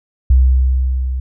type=tone with level ramp; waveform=sine; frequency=64.4 Hz; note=C2; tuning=27 cents flat; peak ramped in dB=-5 to -17 dBFS; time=0.3-1.2 s; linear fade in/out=5 ms; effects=none